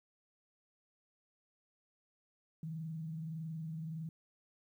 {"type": "tone with frequency modulation", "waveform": "sine", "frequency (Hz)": 160.2, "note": "E3", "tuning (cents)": -49, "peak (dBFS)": -39, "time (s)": [2.63, 4.09], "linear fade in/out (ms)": 2, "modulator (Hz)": 21.6, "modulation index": 0.32, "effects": ["12-bit"]}